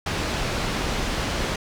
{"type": "low-pass noise", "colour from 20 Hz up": "pink", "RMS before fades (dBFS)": -26, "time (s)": [0.06, 1.56], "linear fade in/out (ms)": 5, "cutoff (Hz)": 5300, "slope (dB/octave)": 12, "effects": []}